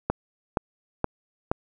click train, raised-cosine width 1 ms, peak -8 dBFS, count 4, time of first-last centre 0.1-1.515 s, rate 2.12 Hz, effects none

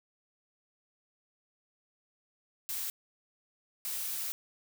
blue noise bursts at uneven times, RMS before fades -36 dBFS, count 2, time 2.69-2.9 / 3.85-4.32 s, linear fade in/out 0 ms, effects none

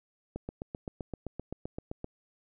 click train, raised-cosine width 2 ms, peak -23 dBFS, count 14, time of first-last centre 0.36-2.044 s, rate 7.72 Hz, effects none

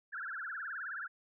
sine tone with vibrato, 1524 Hz, G6, 49 cents flat, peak -38 dBFS, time 0.12-1.08 s, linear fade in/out 20 ms, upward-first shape triangle, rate 19 Hz, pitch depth 260 cents each way, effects none

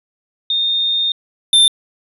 sine / square tone pair in turn, 3658 / 3577 Hz, A#7 / A7, -33 / +28 cents, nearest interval unison, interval 39 cents, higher first, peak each -14 / -8 dBFS, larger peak second, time 0.5-1.12 / 1.53-1.68 s, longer first, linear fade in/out 2 ms, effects resampled to 32000 Hz

